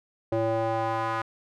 square tone with band-pass filter sweep, 112.7 Hz, A2, 42 cents sharp, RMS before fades -27 dBFS, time 0.32-1.22 s, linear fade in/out 5 ms, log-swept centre 490 to 1200 Hz, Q 2.2, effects none

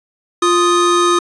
square tone pair together, 350.1 / 1245.2 Hz, F4 / D#6, +4 / +1 cents, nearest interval octave + minor seventh, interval 2197 cents, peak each -14 dBFS, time 0.42-1.19 s, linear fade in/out 5 ms, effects resampled to 22050 Hz

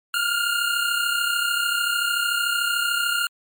25% pulse tone pair together, 1396.9 / 1430.4 Hz, F6 / F6, 0 / +41 cents, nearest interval unison, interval 41 cents, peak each -19 / -21 dBFS, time 0.14-3.27 s, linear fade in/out 2 ms, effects MP3 96 kbps

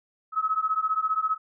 sine beating tone pair, 1277 / 1292 Hz, D#6 / E6, +45 / -35 cents, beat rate 15 Hz, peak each -26 dBFS, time 0.32-1.38 s, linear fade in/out 50 ms, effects none

